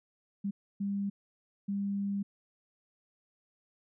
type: tone bursts at uneven times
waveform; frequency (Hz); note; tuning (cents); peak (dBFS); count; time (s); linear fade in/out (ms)
sine; 199.8; G3; +33; -30; 3; 0.44-0.51 / 0.8-1.1 / 1.68-2.23; 10
effects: none